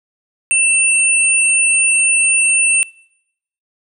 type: tone pair together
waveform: sine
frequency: 2674 / 9002 Hz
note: E7 / C#9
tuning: +24 / +26 cents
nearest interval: octave + major sixth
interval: 2102 cents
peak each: -13 dBFS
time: 0.51-2.83 s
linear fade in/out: 0 ms
effects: noise-tail reverb RT60 0.8 s tail -24 dB re dry